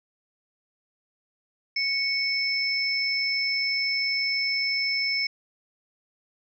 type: tone pair together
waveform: sine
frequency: 2217 / 5273 Hz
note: C#7 / E8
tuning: 0 / 0 cents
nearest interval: octave + minor third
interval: 1500 cents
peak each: -26 dBFS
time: 1.76-5.27 s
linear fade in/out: 5 ms
effects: none